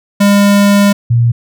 square / sine tone pair in turn, 202 / 118.18 Hz, G#3 / A#2, -48 / +24 cents, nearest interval major sixth, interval 928 cents, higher first, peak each -6 dBFS, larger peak neither, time 0.2-0.93 / 1.1-1.32 s, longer first, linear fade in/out 10 ms, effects none

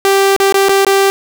sawtooth tone with dropouts, 392 Hz, G4, in tune, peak -4 dBFS, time 0.05-1.1 s, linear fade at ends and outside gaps 0 ms, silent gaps 0.364-0.401 / 0.524-0.543 / 0.686-0.693 / 0.848-0.867 s, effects none

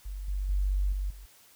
sine tone with level steps, 48.11 Hz, G1, 32 cents flat, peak -34 / -28 / -24 / -28 / -43 dBFS, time 0.05-1.26 s, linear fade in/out 10 ms, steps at 0.28 / 0.49 / 0.92 / 1.1 s, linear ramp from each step 5 ms, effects white hiss -58 dBFS RMS until 1.55 s

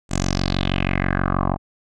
10% pulse tone with low-pass filter sweep, 46.25 Hz, F#1, in tune, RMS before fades -21 dBFS, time 0.09-1.58 s, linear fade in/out 50 ms, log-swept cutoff 7900 to 860 Hz, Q 4.1, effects none

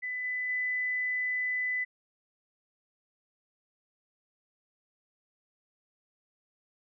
sine tone with level steps, 2000 Hz, B6, 21 cents sharp, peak -32 / -30 / -28 dBFS, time 0.02-1.85 s, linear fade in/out 20 ms, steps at 0.24 / 0.49 s, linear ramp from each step 5 ms, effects none

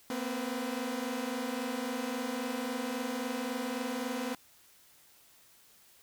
sawtooth tone cluster, 234.7 / 258.4 / 497 Hz, A#3 / C4 / B4, +12 / -21 / +11 cents, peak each -34 / -32 / -37 dBFS, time 0.1-4.35 s, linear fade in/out 2 ms, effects white hiss -61 dBFS RMS until 6.02 s

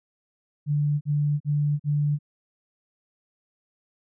sine tone bursts, 146.83 Hz, D3, in tune, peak -20 dBFS, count 4, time 0.66-2.189 s, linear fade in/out 50 ms, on 350 ms, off 43 ms, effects none

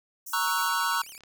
white high-pass noise, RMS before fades -39 dBFS, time 0.26-0.69 s, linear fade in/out 10 ms, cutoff 5500 Hz, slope 96 dB/octave
square chord, F# dominant seventh, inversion first, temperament equal, 932.3 / 1108.7 / 1318.5 / 1480 Hz, A#5 / C#6 / E6 / F#6, 0 / 0 / 0 / 0 cents, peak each -31 dBFS, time 0.33-1.02 s, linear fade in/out 5 ms
10% pulse tone with vibrato, 2668 Hz, E7, 20 cents sharp, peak -35 dBFS, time 0.41-1.18 s, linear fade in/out 2 ms, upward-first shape sine, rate 9.1 Hz, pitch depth 300 cents each way
click train, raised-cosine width 0.2 ms, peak -35 dBFS, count 25, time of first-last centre 0.55-1.236 s, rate 35 Hz
effects none

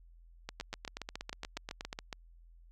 two click trains, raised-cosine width 0.2 ms, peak -22 / -22 dBFS, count 13 / 12, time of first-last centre 0.49-1.929 / 0.6-2.128 s, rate 8.34 / 7.2 Hz, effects added 42 Hz sine -55 dBFS peak until 2.71 s

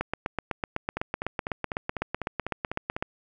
two click trains, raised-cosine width 0.5 ms, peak -15 / -12 dBFS, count 9 / 25, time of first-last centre 0.97-2.965 / 0.01-3.025 s, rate 4.01 / 7.96 Hz, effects none

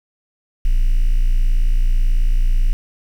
triangle tone, 29.14 Hz, A#0, in tune, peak -8 dBFS, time 0.65-2.73 s, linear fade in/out 0 ms, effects tanh soft clip ceiling -7 dBFS + 7-bit

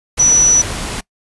sine tone in noise, 5920 Hz, F#8, in tune, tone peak -7 dBFS, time 0.19-0.62 s, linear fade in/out 10 ms, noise pink, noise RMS -23 dBFS, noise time 0.17-1.01 s, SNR +13 dB, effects noise-tail reverb RT60 0.1 s tail -23 dB re dry + resampled to 24000 Hz

